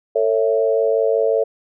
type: chord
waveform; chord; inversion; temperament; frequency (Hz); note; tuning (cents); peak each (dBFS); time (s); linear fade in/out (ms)
sine; A major; none; equal with one note detuned; 448.5 / 554.4 / 659.3; A4 / C#5 / E5; +33 / 0 / 0; -17 / -19 / -21; 0.15-1.44; 10
effects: none